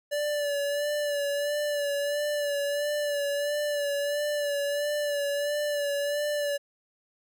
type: tone with vibrato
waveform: square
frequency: 580 Hz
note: D5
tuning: 22 cents flat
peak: -27 dBFS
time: 0.11-6.58 s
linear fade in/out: 20 ms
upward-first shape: sine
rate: 1.5 Hz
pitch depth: 34 cents each way
effects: none